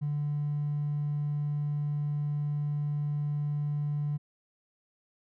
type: tone with hard clipping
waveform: triangle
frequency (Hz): 146.83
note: D3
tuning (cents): 0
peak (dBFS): -28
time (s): 0.01-4.18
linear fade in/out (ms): 20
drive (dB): 3
effects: none